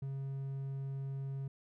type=tone; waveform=triangle; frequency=136.3 Hz; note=C#3; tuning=29 cents flat; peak=-35 dBFS; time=0.02-1.48 s; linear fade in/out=5 ms; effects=none